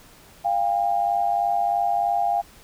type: tone pair together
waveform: sine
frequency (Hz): 698.5 / 801.6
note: F5 / G5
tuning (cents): 0 / +38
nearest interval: major second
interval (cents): 238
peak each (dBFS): -22 / -22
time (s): 0.44-2.42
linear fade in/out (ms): 20
effects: pink hiss -50 dBFS RMS until 2.63 s